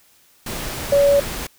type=tone in noise; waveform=sine; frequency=566 Hz; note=C#5; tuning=36 cents sharp; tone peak=-11 dBFS; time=0.92-1.2 s; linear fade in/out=5 ms; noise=pink; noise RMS=-28 dBFS; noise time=0.46-1.47 s; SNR=+14 dB; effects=white hiss -55 dBFS RMS until 1.58 s